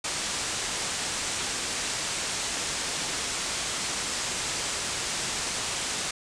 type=low-pass noise; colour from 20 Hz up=white; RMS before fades=-31 dBFS; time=0.04-6.11 s; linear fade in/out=5 ms; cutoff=8800 Hz; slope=48 dB/octave; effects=none